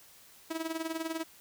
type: tone with tremolo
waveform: sawtooth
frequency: 324.1 Hz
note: E4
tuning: 29 cents flat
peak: -27 dBFS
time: 0.5-1.24 s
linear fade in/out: 10 ms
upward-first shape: sine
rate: 20 Hz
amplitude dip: 75%
effects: white hiss -57 dBFS RMS until 1.4 s